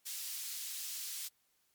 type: high-pass noise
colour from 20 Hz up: pink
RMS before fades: -42 dBFS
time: 0.05-1.29 s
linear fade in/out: 20 ms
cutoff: 4600 Hz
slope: 12 dB/octave
effects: white hiss -75 dBFS RMS until 1.74 s + MP3 96 kbps